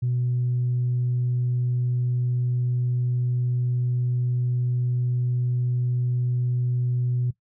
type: tone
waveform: sine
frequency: 123.47 Hz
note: B2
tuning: in tune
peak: -20 dBFS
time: 0.02-7.31 s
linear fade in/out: 10 ms
effects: noise-tail reverb RT60 0.1 s tail -17 dB re dry + tanh soft clip ceiling -17 dBFS